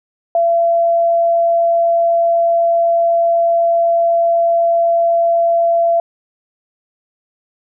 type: tone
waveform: sine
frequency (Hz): 677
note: E5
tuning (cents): +46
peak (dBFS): -10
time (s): 0.35-6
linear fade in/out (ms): 2
effects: none